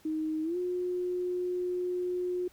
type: tone with pitch glide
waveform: sine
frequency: 313.1 to 359.7 Hz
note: D#4 to F#4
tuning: +11 to -49 cents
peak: -29 dBFS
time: 0.05-2.48 s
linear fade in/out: 5 ms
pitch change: +240 cents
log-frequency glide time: 0.43-0.57 s
effects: pink hiss -61 dBFS RMS until 2.52 s